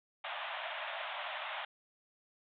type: band-pass noise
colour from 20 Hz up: pink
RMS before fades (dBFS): -41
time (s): 0.24-1.65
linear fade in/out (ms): 5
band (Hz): 590 to 3600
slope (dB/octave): 96
effects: none